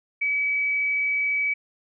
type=tone with frequency modulation; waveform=sine; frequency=2283 Hz; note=D7; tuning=50 cents flat; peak=-21 dBFS; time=0.21-1.54 s; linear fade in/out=10 ms; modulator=47.7 Hz; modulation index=0.32; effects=none